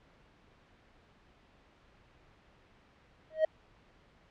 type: tone with exponential growth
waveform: triangle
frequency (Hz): 630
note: D#5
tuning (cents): +21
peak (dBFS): -18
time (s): 3.3-3.45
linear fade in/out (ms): 5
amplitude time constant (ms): 32
effects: pink hiss -63 dBFS RMS until 4.3 s + low-pass 3000 Hz 12 dB/octave